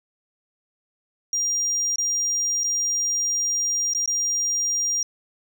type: tone with dropouts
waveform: sine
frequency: 5700 Hz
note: F8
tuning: 34 cents sharp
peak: -19 dBFS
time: 1.33-5.03 s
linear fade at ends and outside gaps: 2 ms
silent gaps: 1.959-1.983 / 2.636-2.641 / 3.936-3.948 / 4.06-4.076 s
effects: tanh soft clip ceiling -18 dBFS